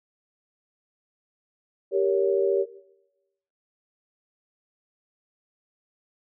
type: chord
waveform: sine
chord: G diminished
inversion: none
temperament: equal with one note detuned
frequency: 392 / 466.2 / 561.5 Hz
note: G4 / Bb4 / Db5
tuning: 0 / 0 / +22 cents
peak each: -22 / -26 / -26 dBFS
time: 1.91-2.66 s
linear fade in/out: 50 ms
effects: noise-tail reverb RT60 0.9 s tail -17 dB re dry